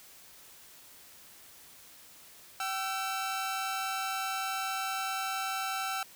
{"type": "tone pair together", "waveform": "sawtooth", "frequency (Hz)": [770, 1334.8], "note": ["G5", "E6"], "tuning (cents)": [-31, 21], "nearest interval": "minor seventh", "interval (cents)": 952, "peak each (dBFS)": [-31, -31], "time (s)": [2.6, 6.03], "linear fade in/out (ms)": 2, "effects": ["white hiss -54 dBFS RMS until 6.15 s"]}